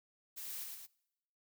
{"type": "noise with echo", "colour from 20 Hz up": "blue", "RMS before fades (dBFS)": -45, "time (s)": [0.36, 0.65], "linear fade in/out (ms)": 20, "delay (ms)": 110, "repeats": 2, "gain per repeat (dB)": -3, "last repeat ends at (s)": 0.87, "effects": ["noise-tail reverb RT60 0.9 s tail -24 dB re dry"]}